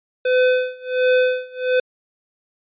square tone with tremolo, 506 Hz, B4, 42 cents sharp, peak -13 dBFS, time 0.25-1.8 s, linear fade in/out 5 ms, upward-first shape sine, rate 1.4 Hz, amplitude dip 95%, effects resampled to 8000 Hz

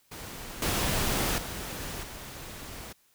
pink noise with level steps, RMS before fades -41 / -28 / -37 / -42 dBFS, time 0.11-2.93 s, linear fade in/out 10 ms, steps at 0.62 / 1.38 / 2.03 s, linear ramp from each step 2 ms, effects white hiss -66 dBFS RMS until 3.14 s

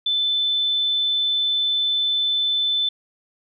sine tone, 3520 Hz, A7, in tune, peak -18 dBFS, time 0.06-2.89 s, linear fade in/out 5 ms, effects none

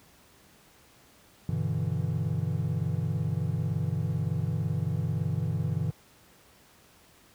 triangle chord, E minor seventh, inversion first, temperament equal, 98 / 123.47 / 146.83 / 164.81 Hz, G2 / B2 / D3 / E3, 0 / 0 / 0 / 0 cents, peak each -30 dBFS, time 1.49-5.91 s, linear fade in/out 0 ms, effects pink hiss -58 dBFS RMS until 7.34 s + high-pass 60 Hz 12 dB/octave

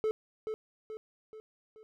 triangle tone with echo, 435.1 Hz, A4, 19 cents flat, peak -25 dBFS, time 0.04-0.11 s, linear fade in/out 0 ms, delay 430 ms, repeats 4, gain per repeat -6 dB, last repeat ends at 1.83 s, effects none

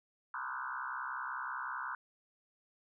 sine tone with frequency modulation, 1244.5 Hz, D#6, in tune, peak -37 dBFS, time 0.34-1.95 s, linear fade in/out 2 ms, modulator 65.3 Hz, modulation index 4.7, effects none

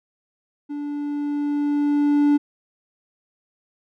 triangle tone with level ramp, 290.8 Hz, D4, 17 cents flat, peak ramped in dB -25 to -11 dBFS, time 0.69-2.38 s, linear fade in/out 20 ms, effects none

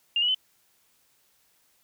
sine tone with pitch steps, 2808 / 2922 / 3041 Hz, F7 / F#7 / F#7, +9 / -22 / +47 cents, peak -21 dBFS, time 0.16-0.346 s, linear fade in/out 2 ms, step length 62 ms, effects white hiss -66 dBFS RMS until 1.83 s

